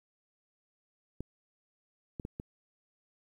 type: clicks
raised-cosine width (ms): 3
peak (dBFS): -25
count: 4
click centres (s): 1.206 / 2.198 / 2.251 / 2.399
effects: 10-bit